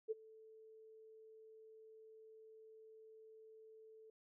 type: tone with ADSR envelope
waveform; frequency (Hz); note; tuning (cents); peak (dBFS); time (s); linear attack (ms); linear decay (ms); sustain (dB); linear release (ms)
sine; 440; A4; 0; -35; 0.08-4.1; 31; 23; -23; 3
effects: none